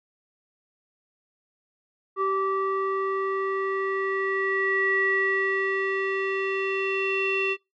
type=tone with low-pass filter sweep; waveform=square; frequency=387.5 Hz; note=G4; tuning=20 cents flat; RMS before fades=-26 dBFS; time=2.16-7.57 s; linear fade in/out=50 ms; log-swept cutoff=1300 to 2800 Hz; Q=8; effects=noise-tail reverb RT60 0.2 s tail -21 dB re dry